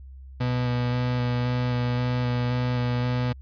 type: tone with vibrato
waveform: 35% pulse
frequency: 123.3 Hz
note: B2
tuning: 2 cents flat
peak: -21 dBFS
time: 0.4-3.33 s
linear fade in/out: 10 ms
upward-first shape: square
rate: 1.9 Hz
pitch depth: 12 cents each way
effects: added 66 Hz sine -40 dBFS peak until 3.41 s + resampled to 11025 Hz